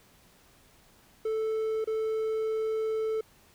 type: tone with dropouts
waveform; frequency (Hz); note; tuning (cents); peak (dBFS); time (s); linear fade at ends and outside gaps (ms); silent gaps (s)
triangle; 439.6; A4; -2; -25; 1.25-3.21; 5; 1.844-1.873
effects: pink hiss -60 dBFS RMS until 3.54 s